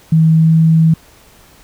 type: tone with pitch glide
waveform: sine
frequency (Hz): 160.4 to 161.52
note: E3 to E3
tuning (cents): -47 to -35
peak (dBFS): -6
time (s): 0.12-0.94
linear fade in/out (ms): 5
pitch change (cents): +12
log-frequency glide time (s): 0.35-0.51
effects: pink hiss -45 dBFS RMS until 1.63 s